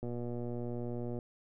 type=click train; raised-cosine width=2 ms; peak=-27 dBFS; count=140; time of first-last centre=0.03-1.188 s; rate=120 Hz; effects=none